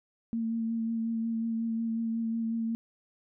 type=tone with vibrato; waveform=sine; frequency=227.3 Hz; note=A#3; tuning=43 cents flat; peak=-28 dBFS; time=0.33-2.75 s; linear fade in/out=0 ms; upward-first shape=sine; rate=5.5 Hz; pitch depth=18 cents each way; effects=none